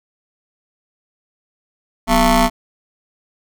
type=ring-modulated tone; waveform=20% pulse; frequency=216.4 Hz; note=A3; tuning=29 cents flat; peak=-3 dBFS; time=2.07-2.5 s; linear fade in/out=50 ms; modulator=463 Hz; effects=none